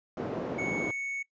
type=band-pass noise; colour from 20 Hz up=white; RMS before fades=-34 dBFS; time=0.17-0.91 s; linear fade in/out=2 ms; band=150 to 450 Hz; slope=12 dB/octave
type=tone; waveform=triangle; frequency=2217 Hz; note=C#7; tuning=in tune; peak=-30 dBFS; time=0.58-1.23 s; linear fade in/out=10 ms
effects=noise-tail reverb RT60 0.1 s tail -21 dB re dry + resampled to 16000 Hz